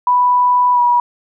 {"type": "tone with pitch glide", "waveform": "sine", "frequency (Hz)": [987.8, 968.6], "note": ["B5", "B5"], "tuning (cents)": [0, -34], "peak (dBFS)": -9, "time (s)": [0.07, 1], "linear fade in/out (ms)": 2, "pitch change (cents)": -34, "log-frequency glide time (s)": [0.73, 0.8], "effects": []}